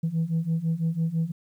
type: beating tone pair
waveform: sine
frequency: 160.4 / 166.4 Hz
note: E3 / E3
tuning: -47 / +17 cents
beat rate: 6 Hz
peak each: -26 / -24 dBFS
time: 0.03-1.32 s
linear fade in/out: 10 ms
effects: tanh soft clip ceiling -19 dBFS + 10-bit